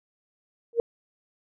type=tone with exponential growth; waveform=sine; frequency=466.2 Hz; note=A#4; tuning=in tune; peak=-14 dBFS; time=0.73-0.8 s; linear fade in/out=1 ms; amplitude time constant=15 ms; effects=none